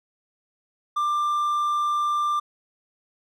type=tone; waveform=triangle; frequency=1187 Hz; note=D6; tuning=18 cents sharp; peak=-19 dBFS; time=0.96-2.4 s; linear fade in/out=10 ms; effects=none